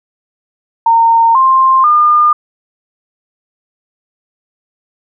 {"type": "tone with pitch steps", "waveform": "sine", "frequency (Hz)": [917, 1053.4, 1210], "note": ["A#5", "C6", "D#6"], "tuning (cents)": [-29, 11, -49], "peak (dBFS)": -5, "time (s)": [0.86, 2.33], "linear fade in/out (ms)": 5, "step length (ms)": 490, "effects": []}